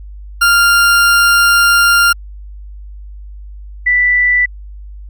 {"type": "tone pair in turn", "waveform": ["40% pulse", "sine"], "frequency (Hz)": [1396.9, 1975.5], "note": ["F6", "B6"], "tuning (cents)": [0, 0], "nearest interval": "tritone", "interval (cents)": 600, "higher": "second", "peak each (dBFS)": [-6, -8], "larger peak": "first", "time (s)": [[0.41, 2.13], [3.86, 4.46]], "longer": "first", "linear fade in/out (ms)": 10, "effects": ["added 50 Hz sine -28 dBFS peak until 5.09 s"]}